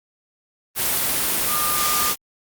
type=tone in noise; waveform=sine; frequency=1207 Hz; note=D6; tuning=47 cents sharp; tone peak=-24 dBFS; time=1.47-2.14 s; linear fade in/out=50 ms; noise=white; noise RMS=-21 dBFS; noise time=0.75-2.16 s; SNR=-6 dB; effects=Opus 32 kbps